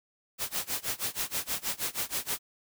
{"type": "noise with tremolo", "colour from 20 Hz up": "white", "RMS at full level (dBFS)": -30, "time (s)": [0.38, 2.39], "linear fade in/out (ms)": 50, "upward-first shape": "sine", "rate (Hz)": 6.3, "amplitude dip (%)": 95, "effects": []}